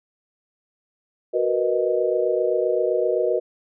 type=chord; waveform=sine; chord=B major seventh; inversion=second; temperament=equal; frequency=370 / 466.2 / 493.9 / 622.3 Hz; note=F#4 / A#4 / B4 / D#5; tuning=0 / 0 / 0 / 0 cents; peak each=-24 dBFS; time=1.33-3.4 s; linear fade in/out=20 ms; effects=none